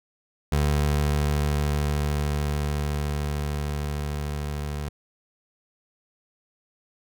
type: tone with level ramp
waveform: 25% pulse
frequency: 73.42 Hz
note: D2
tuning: in tune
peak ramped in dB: -16 to -25 dBFS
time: 0.52-4.89 s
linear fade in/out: 5 ms
effects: none